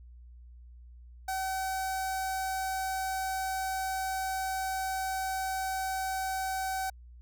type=tone with notch filter; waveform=sawtooth; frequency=762 Hz; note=G5; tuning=49 cents flat; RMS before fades=-33 dBFS; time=1.28-6.9 s; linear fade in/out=5 ms; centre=2900 Hz; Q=0.99; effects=added 60 Hz sine -48 dBFS peak until 7.21 s